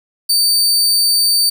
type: tone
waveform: sawtooth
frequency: 4597 Hz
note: D8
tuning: 38 cents flat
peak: -8 dBFS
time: 0.29-1.5 s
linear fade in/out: 10 ms
effects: none